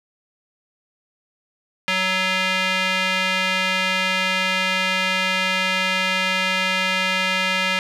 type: tone with band-pass filter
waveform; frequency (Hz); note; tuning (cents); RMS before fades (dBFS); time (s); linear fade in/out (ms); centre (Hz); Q
square; 187.1; F#3; +20; -21; 1.88-7.79; 0; 2500; 1.8
effects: none